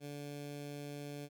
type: tone with notch filter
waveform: 15% pulse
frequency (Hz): 144.6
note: D3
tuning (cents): -27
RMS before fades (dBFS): -45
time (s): 0-1.29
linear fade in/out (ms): 50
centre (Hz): 1300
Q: 1.7
effects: none